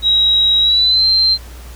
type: tone with pitch glide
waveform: sine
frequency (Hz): 3836 to 4135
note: A#7 to C8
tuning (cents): +49 to -21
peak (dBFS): -9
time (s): 0.02-1.38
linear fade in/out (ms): 50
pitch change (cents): +130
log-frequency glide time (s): 0.61-1.06
effects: added 60 Hz sine -31 dBFS peak until 1.75 s + pink hiss -40 dBFS RMS until 1.75 s